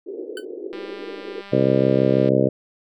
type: band-pass noise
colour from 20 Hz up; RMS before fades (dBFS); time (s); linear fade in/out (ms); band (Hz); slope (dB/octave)
white; -33; 0.06-1.42; 20; 330 to 450; 48
type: tone with exponential decay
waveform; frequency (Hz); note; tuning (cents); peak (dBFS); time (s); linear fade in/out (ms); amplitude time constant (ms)
25% pulse; 1515; F#6; +40; -25; 0.37-0.45; 2; 17
type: click train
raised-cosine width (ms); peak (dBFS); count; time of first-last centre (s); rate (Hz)
0.3; -24; 311; 0.73-2.288; 199
type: harmonic tone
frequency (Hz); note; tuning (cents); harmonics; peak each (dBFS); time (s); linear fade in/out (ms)
66.2; C2; +21; 2 / 3 / 4 / 5 / 6 / 7 / 8 / 9; -23 / -23 / -23 / -23 / -23 / -23 / -23 / -23; 1.52-2.49; 10
effects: none

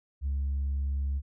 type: tone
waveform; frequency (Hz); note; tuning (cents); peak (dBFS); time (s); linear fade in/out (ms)
sine; 69.3; C#2; 0; -25; 0.21-1.22; 50
effects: tanh soft clip ceiling -25 dBFS

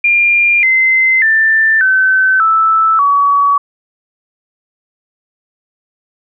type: tone with pitch steps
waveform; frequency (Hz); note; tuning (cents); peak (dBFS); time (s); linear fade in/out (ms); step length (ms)
sine; 2400 / 2065 / 1777.3 / 1529.5 / 1316.2 / 1132.6; D7 / C7 / A6 / G6 / E6 / C#6; +37 / -23 / +17 / -43 / -3 / +37; -7; 0.04-3.58; 5; 590
effects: none

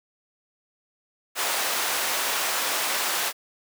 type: high-pass noise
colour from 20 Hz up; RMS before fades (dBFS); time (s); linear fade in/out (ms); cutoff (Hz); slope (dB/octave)
pink; -26; 1.35-3.33; 50; 720; 12
effects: none

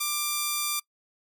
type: tone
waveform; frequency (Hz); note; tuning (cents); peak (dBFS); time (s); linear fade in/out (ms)
5% pulse; 1184; D6; +14; -14; 0-0.8; 10
effects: noise-tail reverb RT60 0.1 s tail -23 dB re dry + MP3 96 kbps

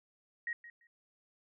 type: tone with echo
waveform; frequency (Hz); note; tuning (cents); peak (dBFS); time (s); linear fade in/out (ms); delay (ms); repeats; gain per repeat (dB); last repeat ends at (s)
sine; 1886; A#6; +20; -34; 0.47-0.53; 2; 170; 2; -15; 0.87
effects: none

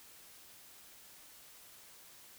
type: silence
effects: white hiss -57 dBFS RMS until 2.38 s

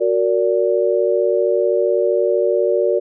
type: chord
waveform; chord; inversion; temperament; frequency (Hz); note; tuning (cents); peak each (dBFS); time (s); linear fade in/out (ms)
sine; Gb augmented; none; just; 370 / 462.5 / 578.1; Gb4 / Bb4 / D5; 0 / -14 / -27; -18; 0-3; 20
effects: none

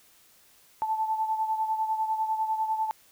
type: beating tone pair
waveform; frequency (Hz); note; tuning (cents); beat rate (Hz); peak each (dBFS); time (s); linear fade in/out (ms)
sine; 876 / 886; A5 / A5; -8 / +12; 10; -26 / -33; 0.82-2.91; 0
effects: white hiss -59 dBFS RMS until 3.11 s

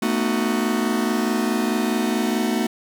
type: chord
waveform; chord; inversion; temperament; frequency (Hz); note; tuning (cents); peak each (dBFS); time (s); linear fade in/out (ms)
45% pulse; B dominant seventh; third; just; 222.2 / 246.9 / 308.7 / 370.4; A3 / B3 / D#4 / F#4; +17 / 0 / -14 / +2; -23 / -25 / -27 / -27; 0.02-2.67; 5
effects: none

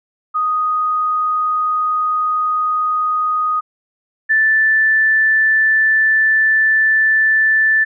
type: tone pair in turn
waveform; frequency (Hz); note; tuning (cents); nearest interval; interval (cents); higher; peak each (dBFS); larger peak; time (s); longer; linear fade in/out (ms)
sine; 1244.5 / 1760; D#6 / A6; 0 / 0; tritone; 600; second; -14 / -10; second; 0.34-3.61 / 4.29-7.85; second; 20
effects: none

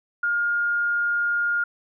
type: tone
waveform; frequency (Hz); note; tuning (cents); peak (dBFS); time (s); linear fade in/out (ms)
sine; 1417; F6; +25; -20; 0.23-1.64; 5
effects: none

